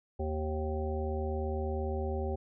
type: harmonic tone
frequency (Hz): 77.4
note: D#2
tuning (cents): -9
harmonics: 1 / 3 / 5 / 7 / 9 / 10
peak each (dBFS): -33 / -41 / -37 / -40 / -51 / -42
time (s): 0.19-2.36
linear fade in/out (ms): 10
effects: none